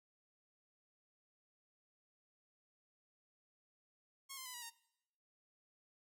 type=tone with pitch steps; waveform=5% pulse; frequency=1087 / 1044.5 / 1003.7 / 964.5 / 926.8 Hz; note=C#6 / C6 / B5 / B5 / A#5; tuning=-34 / -3 / +28 / -41 / -10 cents; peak=-35 dBFS; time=4.29-4.705 s; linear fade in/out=20 ms; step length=83 ms; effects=noise-tail reverb RT60 0.8 s tail -20 dB re dry